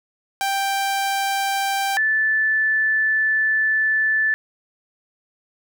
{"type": "tone pair in turn", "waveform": ["sawtooth", "sine"], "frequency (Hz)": [786, 1750.8], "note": ["G5", "A6"], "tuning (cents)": [4, -9], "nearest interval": "octave + major second", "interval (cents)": 1387, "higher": "second", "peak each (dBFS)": -16, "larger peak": "neither", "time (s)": [[0.41, 1.97], [1.97, 4.34]], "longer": "second", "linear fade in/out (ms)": 0, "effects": []}